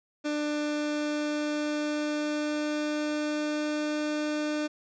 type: tone with pitch glide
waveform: 30% pulse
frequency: 297.7 to 301.2 Hz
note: D4 to D4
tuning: +24 to +44 cents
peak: -25 dBFS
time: 0.24-4.68 s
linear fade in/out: 20 ms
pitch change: +20 cents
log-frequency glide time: 0.59-4 s
effects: resampled to 16000 Hz